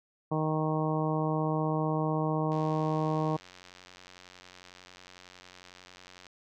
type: harmonic tone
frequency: 155.9 Hz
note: D#3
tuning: 4 cents sharp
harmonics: 1 / 2 / 3 / 4 / 5 / 6 / 7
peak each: -30 / -33 / -35 / -36 / -37 / -38 / -38 dBFS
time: 0.31-3.37 s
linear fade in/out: 10 ms
type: click train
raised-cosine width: 0.2 ms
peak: -32 dBFS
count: 342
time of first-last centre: 2.52-6.267 s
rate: 91 Hz
effects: none